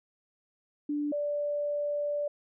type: tone pair in turn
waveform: sine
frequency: 293.7 / 584.4 Hz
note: D4 / D5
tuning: 0 / -9 cents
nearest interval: octave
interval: 1191 cents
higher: second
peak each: -28 dBFS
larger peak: neither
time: 0.89-1.12 / 1.12-2.28 s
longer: second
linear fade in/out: 5 ms
effects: none